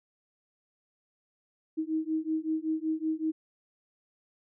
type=beating tone pair; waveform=sine; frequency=313.7 / 319 Hz; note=D#4 / D#4; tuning=+14 / +43 cents; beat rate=5.3 Hz; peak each=-31 dBFS; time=1.77-3.32 s; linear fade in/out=20 ms; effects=none